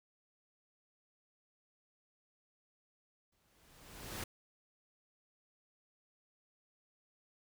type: noise with exponential growth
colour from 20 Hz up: pink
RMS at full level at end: -40 dBFS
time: 3.32-4.24 s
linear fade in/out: 5 ms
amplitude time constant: 200 ms
effects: none